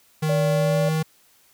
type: tone with pitch glide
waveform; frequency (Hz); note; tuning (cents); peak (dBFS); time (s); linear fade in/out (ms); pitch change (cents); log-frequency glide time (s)
square; 155.56 to 158.19; D#3 to D#3; 0 to +29; -21; 0.22-1.03; 10; +29; 0.5-0.77
type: tone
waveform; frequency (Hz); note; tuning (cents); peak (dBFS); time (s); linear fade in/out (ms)
sine; 577; D5; -31; -21; 0.29-0.89; 5
effects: white hiss -58 dBFS RMS until 1.53 s